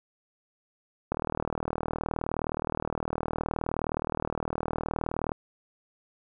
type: click train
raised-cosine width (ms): 1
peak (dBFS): -15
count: 166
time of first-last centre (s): 1.12-5.318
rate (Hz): 39.3
effects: none